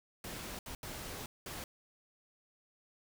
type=noise bursts at uneven times; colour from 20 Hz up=pink; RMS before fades=-44 dBFS; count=4; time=0.24-0.59 / 0.66-0.75 / 0.83-1.26 / 1.46-1.64 s; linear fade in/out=2 ms; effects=none